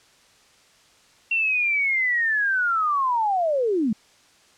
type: linear sweep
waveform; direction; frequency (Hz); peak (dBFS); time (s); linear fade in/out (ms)
sine; down; 2734 to 197.5; -19; 1.31-3.93; 5
effects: white hiss -56 dBFS RMS until 4.57 s + low-pass 7000 Hz 12 dB/octave